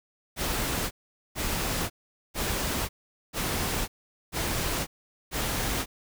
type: noise bursts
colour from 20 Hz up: pink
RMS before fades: -29 dBFS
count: 6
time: 0.36-5.86 s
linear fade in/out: 50 ms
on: 550 ms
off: 440 ms
effects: none